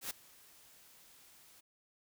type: noise with ADSR envelope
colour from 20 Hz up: white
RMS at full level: -38 dBFS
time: 0.01-1.61 s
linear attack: 93 ms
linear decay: 10 ms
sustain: -23 dB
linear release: 12 ms
effects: none